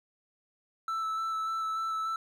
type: tone with vibrato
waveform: triangle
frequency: 1318.5 Hz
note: E6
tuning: in tune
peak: -28 dBFS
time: 0.88-2.16 s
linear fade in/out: 2 ms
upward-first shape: square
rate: 3.4 Hz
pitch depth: 10 cents each way
effects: none